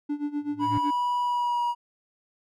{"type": "tone with tremolo", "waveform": "triangle", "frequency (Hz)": 292.3, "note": "D4", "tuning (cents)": -8, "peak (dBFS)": -22, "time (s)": [0.09, 0.91], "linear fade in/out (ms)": 10, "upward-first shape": "sine", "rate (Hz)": 7.9, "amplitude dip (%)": 85}
{"type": "tone with exponential growth", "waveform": "sine", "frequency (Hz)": 111.2, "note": "A2", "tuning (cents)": 19, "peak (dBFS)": -24, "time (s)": [0.41, 0.78], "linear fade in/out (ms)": 5, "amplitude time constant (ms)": 80}
{"type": "tone with pitch glide", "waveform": "triangle", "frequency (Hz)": [977, 959.1], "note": ["B5", "A#5"], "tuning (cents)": [-19, 49], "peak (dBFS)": -21, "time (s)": [0.59, 1.75], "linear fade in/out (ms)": 50, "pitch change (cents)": -32, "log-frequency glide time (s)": [1.21, 1.63]}
{"effects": ["tanh soft clip ceiling -15 dBFS"]}